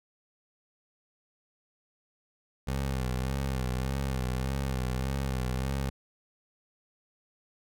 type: tone with vibrato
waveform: 20% pulse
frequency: 65.41 Hz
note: C2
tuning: in tune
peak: -24 dBFS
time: 2.67-5.9 s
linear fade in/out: 10 ms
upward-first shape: sine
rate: 1.7 Hz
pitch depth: 73 cents each way
effects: none